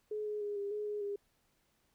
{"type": "tone with pitch steps", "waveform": "sine", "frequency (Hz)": [424.5, 420.5, 412, 402.5, 419.7, 416.7, 404.8], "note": ["G#4", "G#4", "G#4", "G4", "G#4", "G#4", "G#4"], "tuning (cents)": [38, 22, -14, 46, 18, 6, -44], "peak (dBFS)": -35, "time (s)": [0.11, 1.16], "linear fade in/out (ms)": 5, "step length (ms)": 150, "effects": ["pink hiss -75 dBFS RMS until 1.94 s"]}